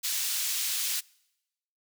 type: high-pass noise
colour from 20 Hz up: pink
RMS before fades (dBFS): -30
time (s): 0.03-1.01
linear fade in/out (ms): 20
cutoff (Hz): 3700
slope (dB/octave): 12
effects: noise-tail reverb RT60 0.9 s tail -25 dB re dry